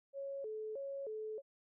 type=tone with vibrato; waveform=sine; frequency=489.1 Hz; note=B4; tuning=17 cents flat; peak=-40 dBFS; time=0.13-1.42 s; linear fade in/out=50 ms; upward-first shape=square; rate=1.6 Hz; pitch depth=210 cents each way; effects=none